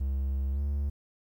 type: tone with pitch glide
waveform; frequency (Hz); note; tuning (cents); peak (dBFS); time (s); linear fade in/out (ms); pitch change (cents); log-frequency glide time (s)
triangle; 67.7 to 71.23; C#2 to C#2; -40 to +48; -25; 0-0.9; 10; +88; 0.52-0.6
effects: 11-bit